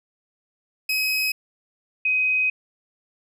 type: tone pair in turn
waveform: 30% pulse / sine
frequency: 2541 / 2518 Hz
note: D#7 / D#7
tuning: +36 / +20 cents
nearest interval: unison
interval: 16 cents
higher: first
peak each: -18 / -18 dBFS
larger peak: neither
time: 0.89-1.32 / 2.05-2.5 s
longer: second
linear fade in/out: 5 ms
effects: none